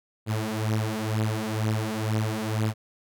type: beating tone pair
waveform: sawtooth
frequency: 108 / 110.1 Hz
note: A2 / A2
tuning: -32 / +2 cents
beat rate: 2.1 Hz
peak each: -24 / -24 dBFS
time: 0.26-2.74 s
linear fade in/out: 50 ms
effects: none